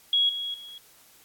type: tone with level steps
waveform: sine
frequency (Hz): 3322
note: G#7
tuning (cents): 0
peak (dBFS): -19 / -29 / -40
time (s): 0.13-0.78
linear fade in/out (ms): 2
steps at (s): 0.29 / 0.54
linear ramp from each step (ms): 2
effects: white hiss -56 dBFS RMS until 1.24 s + AAC 64 kbps